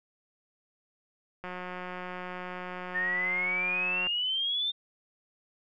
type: click train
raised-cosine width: 0.5 ms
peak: -24 dBFS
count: 477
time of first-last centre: 1.44-4.07 s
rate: 181 Hz
type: exponential sweep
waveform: sine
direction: up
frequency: 1800 to 3613 Hz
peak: -27 dBFS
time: 2.94-4.72 s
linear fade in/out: 20 ms
effects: none